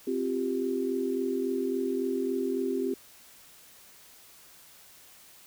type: chord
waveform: sine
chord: C suspended fourth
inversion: none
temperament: just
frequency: 261.6 / 348.8 / 392.4 Hz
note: C4 / F4 / G4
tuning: 0 / -2 / +2 cents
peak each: -31 / -33 / -30 dBFS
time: 0.07-2.94 s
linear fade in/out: 5 ms
effects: white hiss -54 dBFS RMS until 5.46 s